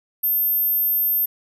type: tone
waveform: sine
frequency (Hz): 13290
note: G#9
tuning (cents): 0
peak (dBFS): -17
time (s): 0.23-1.26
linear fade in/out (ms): 10
effects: none